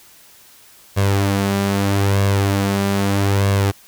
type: tone with flanger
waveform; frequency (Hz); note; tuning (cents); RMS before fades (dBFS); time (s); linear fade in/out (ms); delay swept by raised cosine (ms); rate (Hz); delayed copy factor
sawtooth; 99.1; G2; +19; -17; 0.96-3.72; 20; 1.8 to 5; 0.79; +0.5
effects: white hiss -47 dBFS RMS until 3.87 s